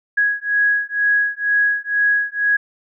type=beating tone pair; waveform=sine; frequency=1661.2 / 1663.3 Hz; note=G#6 / G#6; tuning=0 / +2 cents; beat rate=2.1 Hz; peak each=-18 dBFS; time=0.17-2.57 s; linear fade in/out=10 ms; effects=none